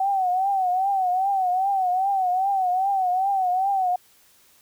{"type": "tone with vibrato", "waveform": "sine", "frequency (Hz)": 757, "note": "F#5", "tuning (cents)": 39, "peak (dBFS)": -19, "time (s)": [0, 3.96], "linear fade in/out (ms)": 5, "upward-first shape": "triangle", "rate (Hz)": 2.5, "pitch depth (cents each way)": 110, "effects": ["white hiss -57 dBFS RMS until 4.61 s"]}